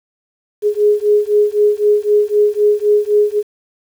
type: beating tone pair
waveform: sine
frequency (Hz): 415.3 / 419.2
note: G#4 / G#4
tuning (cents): 0 / +16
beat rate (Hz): 3.9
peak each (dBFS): -13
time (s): 0.62-3.43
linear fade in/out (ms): 50
effects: 7-bit